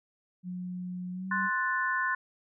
sine tone with pitch glide, 180.7 to 191.11 Hz, F#3 to G3, -41 to -44 cents, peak -34 dBFS, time 0.43-1.5 s, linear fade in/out 50 ms, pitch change +97 cents, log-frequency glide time 1.12-1.31 s
sine chord, F# diminished, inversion second, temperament equal, 1046.5 / 1480 / 1760 Hz, C6 / F#6 / A6, 0 / 0 / 0 cents, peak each -31 dBFS, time 1.31-2.15 s, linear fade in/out 5 ms
effects none

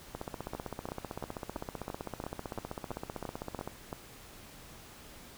two click trains, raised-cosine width 1 ms, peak -23 / -23 dBFS, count 11 / 56, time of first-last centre 0.55-3.928 / 0.15-3.676 s, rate 2.96 / 15.6 Hz, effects pink hiss -52 dBFS RMS until 5.37 s

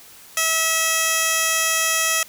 15% pulse tone with band-pass filter, 647 Hz, E5, 32 cents flat, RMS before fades -20 dBFS, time 0.37-2.23 s, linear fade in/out 2 ms, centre 8400 Hz, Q 0.53, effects white hiss -45 dBFS RMS until 2.28 s

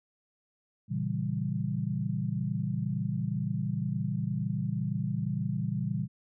sine chord, A# diminished seventh, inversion none, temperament equal, 116.54 / 138.59 / 164.81 / 196 Hz, A#2 / C#3 / E3 / G3, 0 / 0 / 0 / 0 cents, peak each -34 dBFS, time 0.88-6.08 s, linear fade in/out 50 ms, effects none

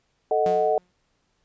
sine chord, D# diminished, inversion second, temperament equal, 440 / 622.3 / 740 Hz, A4 / D#5 / F#5, 0 / 0 / 0 cents, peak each -23 dBFS, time 0.31-0.78 s, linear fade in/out 2 ms
sawtooth tone with exponential decay, 179.8 Hz, F#3, 49 cents flat, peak -25 dBFS, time 0.46-0.91 s, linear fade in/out 0 ms, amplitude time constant 96 ms
effects pink hiss -70 dBFS RMS until 1.44 s + resampled to 16000 Hz

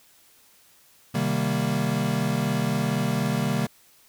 square chord, C minor seventh, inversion none, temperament equal with one note detuned, 130.81 / 154.85 / 196 / 233.1 Hz, C3 / Eb3 / G3 / Bb3, 0 / -8 / 0 / 0 cents, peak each -29 dBFS, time 1.14-3.67 s, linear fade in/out 10 ms, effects white hiss -57 dBFS RMS until 4.08 s

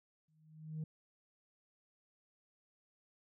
sine tone with exponential growth, 156.3 Hz, D#3, 8 cents sharp, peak -34 dBFS, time 0.28-0.84 s, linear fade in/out 5 ms, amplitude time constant 120 ms, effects tanh soft clip ceiling -36 dBFS

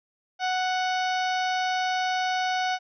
harmonic tone, 740 Hz, F#5, in tune, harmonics 1 / 2 / 3 / 4 / 5 / 6 / 7 / 8, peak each -25 / -31 / -35 / -37 / -39 / -41 / -42 / -43 dBFS, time 0.39-2.79 s, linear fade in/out 50 ms, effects none

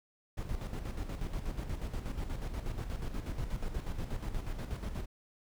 brown noise with tremolo, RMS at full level -35 dBFS, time 0.37-5.06 s, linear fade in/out 10 ms, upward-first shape square, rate 8.3 Hz, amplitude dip 55%, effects none

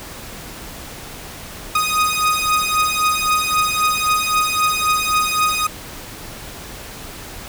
sawtooth beating tone pair, 1244.5 / 1248.3 Hz, D#6 / D#6, 0 / +5 cents, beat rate 3.8 Hz, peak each -15 dBFS, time 1.75-5.67 s, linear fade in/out 5 ms, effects pink hiss -34 dBFS RMS until 7.48 s

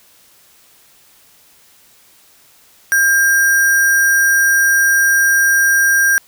sine tone with sample-and-hold, 1600 Hz, G6, 35 cents sharp, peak -9 dBFS, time 2.92-6.18 s, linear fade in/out 0 ms, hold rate 7350 Hz, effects white hiss -49 dBFS RMS until 6.27 s

